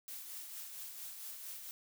blue noise with tremolo, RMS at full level -45 dBFS, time 0.08-1.71 s, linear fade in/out 0 ms, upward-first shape triangle, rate 4.4 Hz, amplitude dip 45%, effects none

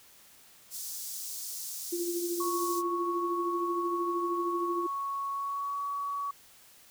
pink high-pass noise, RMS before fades -39 dBFS, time 0.7-2.83 s, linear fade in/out 50 ms, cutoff 5300 Hz, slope 24 dB/octave
sine tone with tremolo, 346.3 Hz, F4, 15 cents flat, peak -28 dBFS, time 1.92-4.87 s, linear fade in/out 10 ms, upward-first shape triangle, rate 13 Hz, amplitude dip 55%
sine tone with pitch glide, 1108.7 to 1129.4 Hz, C#6 to C#6, 0 to +32 cents, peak -31 dBFS, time 2.4-6.31 s, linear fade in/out 5 ms, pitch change +32 cents, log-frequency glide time 5.31-5.79 s
effects white hiss -57 dBFS RMS until 6.9 s

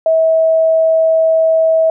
sine tone, 646 Hz, E5, 35 cents flat, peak -8 dBFS, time 0.06-1.9 s, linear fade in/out 2 ms, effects none

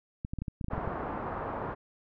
clicks, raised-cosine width 5 ms, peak -22 dBFS, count 11, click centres 0.249 / 0.335 / 0.387 / 0.42 / 0.482 / 0.612 / 0.644 / 0.684 / 0.734 / 0.779 / 0.876 s
white low-pass noise, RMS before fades -36 dBFS, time 0.7-1.75 s, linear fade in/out 20 ms, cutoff 1200 Hz, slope 24 dB/octave
effects none

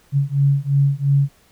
sine beating tone pair, 138.59 / 141.49 Hz, C#3 / C#3, 0 / +36 cents, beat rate 2.9 Hz, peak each -17 dBFS, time 0.12-1.29 s, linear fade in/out 50 ms, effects pink hiss -55 dBFS RMS until 1.51 s

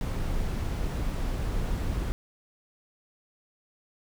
brown noise, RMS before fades -29 dBFS, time 0.01-2.12 s, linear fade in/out 0 ms, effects none

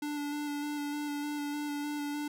square tone with vibrato, 292.4 Hz, D4, 7 cents flat, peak -34 dBFS, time 0.02-2.28 s, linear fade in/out 5 ms, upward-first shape square, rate 3.3 Hz, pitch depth 14 cents each way, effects none

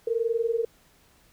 sine tone pair together, 450 / 470.7 Hz, A4 / A#4, +39 / +17 cents, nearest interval minor second, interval 78 cents, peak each -26 dBFS, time 0.07-0.65 s, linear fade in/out 5 ms, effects pink hiss -60 dBFS RMS until 1.32 s

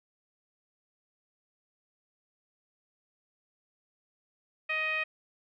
10% pulse tone with low-pass filter, 626 Hz, D#5, 10 cents sharp, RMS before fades -31 dBFS, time 4.69-5.04 s, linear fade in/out 10 ms, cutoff 2300 Hz, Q 9.7, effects none

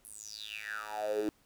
10% pulse tone with high-pass filter sweep, 106.5 Hz, G#2, 44 cents sharp, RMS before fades -38 dBFS, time 0.05-1.29 s, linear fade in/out 0 ms, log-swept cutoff 11000 to 310 Hz, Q 9.5, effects pink hiss -68 dBFS RMS until 1.45 s

